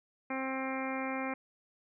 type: harmonic tone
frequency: 264.5 Hz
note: C4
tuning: 19 cents sharp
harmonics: 1 / 2 / 3 / 4 / 5 / 6 / 7 / 8 / 9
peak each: -37 / -40 / -41 / -43 / -45 / -47 / -48 / -43 / -44 dBFS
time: 0.3-1.34 s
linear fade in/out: 5 ms
effects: none